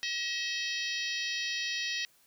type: harmonic tone with a mistuned harmonic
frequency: 635 Hz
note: D#5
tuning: 35 cents sharp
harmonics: 3 / 4 / 5 / 6 / 7 / 8 / 9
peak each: -37 / -38 / -39 / -40 / -40 / -41 / -42 dBFS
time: 0.03-2.05 s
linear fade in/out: 0 ms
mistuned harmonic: 4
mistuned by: +42 cents
effects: white hiss -65 dBFS RMS until 2.26 s